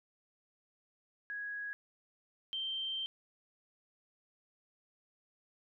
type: tone pair in turn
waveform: sine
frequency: 1661.2 / 3136 Hz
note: G#6 / G7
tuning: 0 / 0 cents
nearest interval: major seventh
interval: 1100 cents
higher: second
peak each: -38 / -35 dBFS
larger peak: second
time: 1.3-1.73 / 2.53-3.06 s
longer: second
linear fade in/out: 0 ms
effects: none